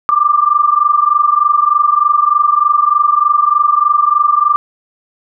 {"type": "tone pair together", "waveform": "sine", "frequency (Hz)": [1174.7, 1198], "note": ["D6", "D6"], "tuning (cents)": [0, 34], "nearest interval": "unison", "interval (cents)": 34, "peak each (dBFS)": -11, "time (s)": [0.09, 4.56], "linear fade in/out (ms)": 0, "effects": []}